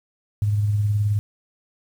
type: tone with tremolo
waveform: sine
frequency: 103.83 Hz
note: G#2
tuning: in tune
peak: -16 dBFS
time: 0.42-1.19 s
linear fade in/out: 0 ms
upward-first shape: sine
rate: 19 Hz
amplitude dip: 35%
effects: 8-bit